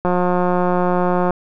click train, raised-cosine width 1 ms, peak -5 dBFS, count 226, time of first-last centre 0.05-1.307 s, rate 179 Hz, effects none

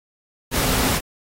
sine tone in noise, 262.4 Hz, C4, 5 cents sharp, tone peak -29 dBFS, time 0.57-0.92 s, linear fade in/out 50 ms, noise pink, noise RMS -21 dBFS, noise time 0.51-1.01 s, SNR -11 dB, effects AAC 48 kbps

